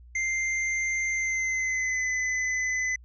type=tone with pitch glide; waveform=square; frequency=2093 to 2017 Hz; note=C7 to B6; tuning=0 to +36 cents; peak=-26 dBFS; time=0.15-2.96 s; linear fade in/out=5 ms; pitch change=-64 cents; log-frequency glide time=1.1-2.09 s; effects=added 60 Hz sine -47 dBFS peak until 3.04 s + resampled to 16000 Hz